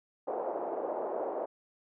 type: band-pass noise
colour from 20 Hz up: pink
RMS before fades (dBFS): -35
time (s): 0.27-1.46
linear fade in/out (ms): 10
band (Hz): 420 to 780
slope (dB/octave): 24
effects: none